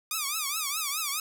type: tone with vibrato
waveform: 5% pulse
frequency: 1201 Hz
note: D6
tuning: 38 cents sharp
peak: -17 dBFS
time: 0.11-1.2 s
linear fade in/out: 2 ms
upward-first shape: triangle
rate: 4.8 Hz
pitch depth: 180 cents each way
effects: none